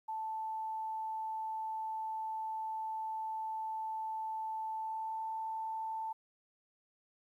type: tone with pitch glide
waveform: sine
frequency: 880 to 885.6 Hz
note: A5 to A5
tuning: 0 to +11 cents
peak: -36 dBFS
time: 0.08-6.13 s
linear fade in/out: 10 ms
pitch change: +11 cents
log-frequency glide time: 4.76-5.22 s
effects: 12-bit